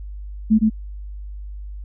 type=tone with echo; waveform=sine; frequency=218 Hz; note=A3; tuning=16 cents flat; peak=-10 dBFS; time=0.5-0.59 s; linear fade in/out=20 ms; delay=110 ms; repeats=1; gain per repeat=-2 dB; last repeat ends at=0.7 s; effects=added 50 Hz sine -30 dBFS peak until 1.84 s